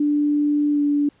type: tone with pitch glide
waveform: sine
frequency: 293.7 to 290 Hz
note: D4 to D4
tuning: 0 to -22 cents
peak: -16 dBFS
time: 0-1.09 s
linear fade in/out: 5 ms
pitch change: -22 cents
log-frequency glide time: 0.71-0.81 s
effects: pink hiss -59 dBFS RMS until 1.2 s + resampled to 8000 Hz